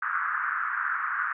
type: band-pass noise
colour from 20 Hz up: white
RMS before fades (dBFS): -29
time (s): 0.02-1.33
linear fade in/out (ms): 5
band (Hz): 1200 to 1600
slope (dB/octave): 48
effects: none